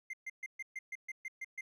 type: tone bursts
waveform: triangle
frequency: 2093 Hz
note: C7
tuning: in tune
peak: -37 dBFS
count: 10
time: 0.1-1.61 s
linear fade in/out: 5 ms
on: 34 ms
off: 130 ms
effects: none